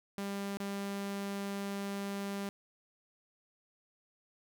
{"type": "tone with dropouts", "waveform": "sawtooth", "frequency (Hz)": 199.1, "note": "G3", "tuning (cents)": 27, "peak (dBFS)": -32, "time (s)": [0.18, 2.49], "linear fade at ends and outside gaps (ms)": 0, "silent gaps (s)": [0.571, 0.601], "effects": []}